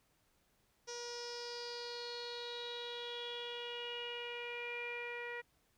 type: tone with low-pass filter sweep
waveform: sawtooth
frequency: 478.8 Hz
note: A#4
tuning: 46 cents sharp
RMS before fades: -44 dBFS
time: 0.87-5.42 s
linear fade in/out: 20 ms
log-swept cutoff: 5700 to 2100 Hz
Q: 8.2
effects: pink hiss -75 dBFS RMS until 5.77 s